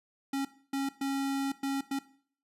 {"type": "tone bursts at uneven times", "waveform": "square", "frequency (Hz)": 274, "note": "C#4", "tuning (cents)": -20, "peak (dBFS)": -30, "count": 5, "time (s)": [[0.33, 0.45], [0.73, 0.89], [1.01, 1.52], [1.63, 1.81], [1.91, 1.99]], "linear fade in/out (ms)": 5, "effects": ["noise-tail reverb RT60 0.5 s tail -17 dB re dry", "resampled to 32000 Hz"]}